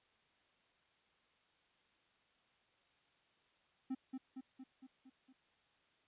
triangle tone with echo, 261.6 Hz, C4, in tune, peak -35 dBFS, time 3.9-3.95 s, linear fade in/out 10 ms, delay 230 ms, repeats 6, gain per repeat -4 dB, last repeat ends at 5.33 s, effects white hiss -74 dBFS RMS until 6.07 s + resampled to 8000 Hz

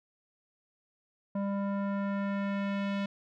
square tone with low-pass filter sweep, 199.1 Hz, G3, 27 cents sharp, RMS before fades -32 dBFS, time 1.35-3.06 s, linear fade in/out 5 ms, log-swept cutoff 880 to 3200 Hz, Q 1.3, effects none

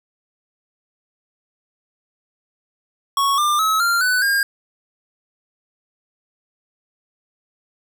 square tone with pitch steps, 1108.7 / 1195.2 / 1288.4 / 1388.8 / 1497.1 / 1613.9 Hz, C#6 / D6 / E6 / F6 / F#6 / G6, 0 / +30 / -40 / -10 / +20 / +50 cents, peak -16 dBFS, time 3.17-4.43 s, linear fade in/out 2 ms, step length 210 ms, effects none

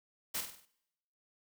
white noise with echo, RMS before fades -36 dBFS, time 0.34-0.41 s, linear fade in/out 10 ms, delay 49 ms, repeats 5, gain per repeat -6 dB, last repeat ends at 0.655 s, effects noise-tail reverb RT60 0.9 s tail -23 dB re dry

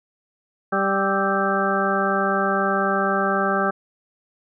harmonic tone with a mistuned harmonic, 196 Hz, G3, in tune, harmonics 1 / 2 / 3 / 4 / 6 / 7 / 8, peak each -26 / -26 / -26 / -26 / -26 / -26 / -26 dBFS, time 0.72-3.71 s, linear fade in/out 10 ms, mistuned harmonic 7, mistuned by -74 cents, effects none

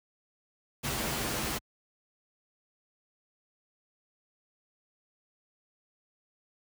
pink noise with comb filter, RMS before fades -32 dBFS, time 0.83-1.59 s, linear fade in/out 20 ms, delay 11 ms, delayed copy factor -0.5, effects high-pass 60 Hz 12 dB/octave

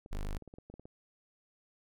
clicks, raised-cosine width 2 ms, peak -36 dBFS, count 11, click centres 0.061 / 0.155 / 0.253 / 0.423 / 0.477 / 0.539 / 0.585 / 0.7 / 0.74 / 0.796 / 0.855 s
square tone, 25.17 Hz, G0, 47 cents sharp, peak -35 dBFS, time 0.11-0.38 s, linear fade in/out 10 ms
effects none

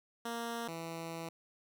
10% pulse tone pair in turn, 233.1 / 165.24 Hz, A#3 / E3, 0 / +4 cents, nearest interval tritone, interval 596 cents, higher first, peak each -29 / -32 dBFS, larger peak first, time 0.25-0.68 / 0.68-1.29 s, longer second, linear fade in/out 5 ms, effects none

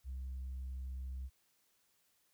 sine tone, 65.1 Hz, C2, 8 cents flat, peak -38 dBFS, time 0.04-1.3 s, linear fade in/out 50 ms, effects tanh soft clip ceiling -38 dBFS + white hiss -75 dBFS RMS until 2.33 s

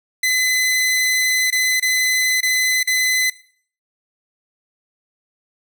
sawtooth tone with dropouts, 2022 Hz, B6, 40 cents sharp, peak -12 dBFS, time 0.23-3.3 s, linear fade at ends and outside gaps 5 ms, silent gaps 1.504-1.524 / 1.799-1.824 / 2.407-2.429 / 2.831-2.873 s, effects noise-tail reverb RT60 0.5 s tail -17 dB re dry

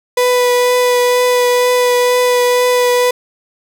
35% pulse tone with vibrato, 493.9 Hz, B4, in tune, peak -8 dBFS, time 0.17-3.11 s, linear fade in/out 5 ms, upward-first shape triangle, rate 2.1 Hz, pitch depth 13 cents each way, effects none

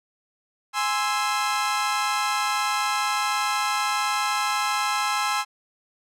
sawtooth chord, Ab augmented, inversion none, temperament equal, 830.6 / 1046.5 / 1318.5 Hz, Ab5 / C6 / E6, 0 / 0 / 0 cents, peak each -23 dBFS, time 0.73-5.45 s, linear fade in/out 50 ms, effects low-pass 10000 Hz 12 dB/octave

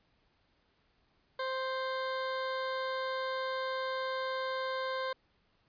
20% pulse tone, 523.3 Hz, C5, in tune, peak -28 dBFS, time 1.39-5.13 s, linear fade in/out 5 ms, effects pink hiss -72 dBFS RMS until 5.68 s + resampled to 11025 Hz

